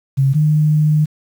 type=tone pair in turn; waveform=sine; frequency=135.7 / 152.32 Hz; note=C#3 / D#3; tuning=-36 / -36 cents; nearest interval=major second; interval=200 cents; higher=second; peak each=-10 dBFS; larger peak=neither; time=0.17-0.34 / 0.34-1.06 s; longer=second; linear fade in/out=20 ms; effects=7-bit